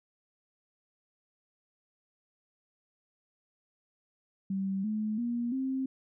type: tone with pitch steps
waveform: sine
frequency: 193.4 / 214.6 / 238.1 / 264.2 Hz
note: G3 / A3 / A#3 / C4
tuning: -23 / -43 / +37 / +17 cents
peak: -29 dBFS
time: 4.5-5.86 s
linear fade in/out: 5 ms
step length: 340 ms
effects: none